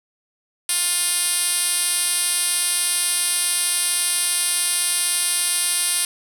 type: tone with band-pass filter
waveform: 5% pulse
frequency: 352.7 Hz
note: F4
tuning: 17 cents sharp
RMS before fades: -21 dBFS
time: 0.69-6.05 s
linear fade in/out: 2 ms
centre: 8900 Hz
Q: 2.6
effects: none